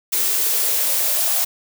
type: noise with high-pass filter sweep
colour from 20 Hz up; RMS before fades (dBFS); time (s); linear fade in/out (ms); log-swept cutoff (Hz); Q
blue; -19; 0.12-1.45; 10; 350 to 710; 5.3
effects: none